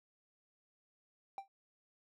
triangle tone with exponential decay, 784 Hz, G5, in tune, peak -35 dBFS, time 1.38-1.48 s, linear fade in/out 1 ms, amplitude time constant 21 ms, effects none

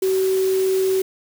sine tone in noise, 379.4 Hz, F#4, 43 cents sharp, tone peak -16 dBFS, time 0.02-1.02 s, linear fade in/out 5 ms, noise white, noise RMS -33 dBFS, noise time 0.02-1.02 s, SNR +14 dB, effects none

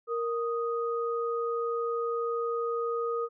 sine tone pair together, 466.2 / 1244.6 Hz, A#4 / D#6, 0 / 0 cents, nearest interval octave + perfect fourth, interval 1700 cents, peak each -29 / -33 dBFS, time 0.07-3.29 s, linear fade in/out 50 ms, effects none

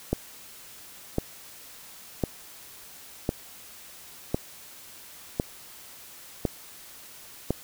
click train, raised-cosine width 2 ms, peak -10 dBFS, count 8, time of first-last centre 0.13-7.506 s, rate 0.949 Hz, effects white hiss -47 dBFS RMS until 7.63 s

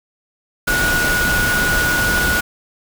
sine tone in noise, 1456 Hz, F#6, 28 cents flat, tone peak -16 dBFS, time 0.67-2.41 s, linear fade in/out 10 ms, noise pink, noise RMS -20 dBFS, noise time 0.67-2.41 s, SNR +1 dB, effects none

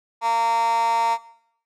15% pulse tone with high-pass filter, 230 Hz, A#3, 23 cents flat, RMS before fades -21 dBFS, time 0.21-1.18 s, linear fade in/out 50 ms, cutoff 930 Hz, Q 5.4, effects noise-tail reverb RT60 0.7 s tail -18 dB re dry + low-pass 8000 Hz 12 dB/octave

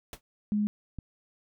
pink noise with exponential decay, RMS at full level -37 dBFS, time 0.13-0.21 s, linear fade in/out 1 ms, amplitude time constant 16 ms
sine tone, 208.7 Hz, G#3, 9 cents sharp, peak -24 dBFS, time 0.52-0.67 s, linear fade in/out 0 ms
click, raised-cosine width 5 ms, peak -25 dBFS, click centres 0.987 s
effects none

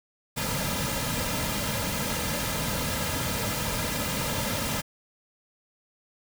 pink noise with comb filter, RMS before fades -29 dBFS, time 0.36-4.82 s, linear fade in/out 20 ms, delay 2.7 ms, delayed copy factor -0.65, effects none

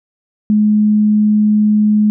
sine tone, 211.4 Hz, G#3, 31 cents sharp, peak -8 dBFS, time 0.5-2.1 s, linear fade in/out 0 ms, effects none

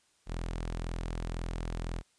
sawtooth tone, 41.97 Hz, E1, 32 cents sharp, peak -30 dBFS, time 0.26-2.03 s, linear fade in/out 50 ms, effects white hiss -69 dBFS RMS until 2.18 s + resampled to 22050 Hz

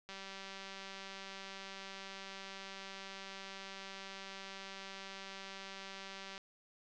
click train, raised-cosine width 0.2 ms, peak -30 dBFS, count 1221, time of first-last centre 0.09-6.379 s, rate 194 Hz, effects low-pass 6000 Hz 12 dB/octave

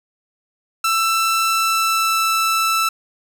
sawtooth tone with pitch glide, 1332 to 1322.8 Hz, E6 to E6, +18 to +6 cents, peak -12 dBFS, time 0.84-2.89 s, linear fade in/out 5 ms, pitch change -12 cents, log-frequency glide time 1.45-2.22 s, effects none

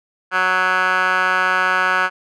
10% pulse tone with band-pass filter, 185 Hz, F#3, in tune, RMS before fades -17 dBFS, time 0.31-2.1 s, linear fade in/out 50 ms, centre 1600 Hz, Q 8.3, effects none

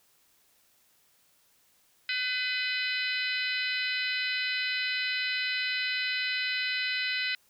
harmonic tone, 504 Hz, B4, 35 cents sharp, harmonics 3 / 4 / 5 / 6 / 7 / 8 / 9 / 10, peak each -35 / -33 / -34 / -37 / -46 / -35 / -47 / -43 dBFS, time 2.09-7.35 s, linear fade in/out 2 ms, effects white hiss -66 dBFS RMS until 7.49 s

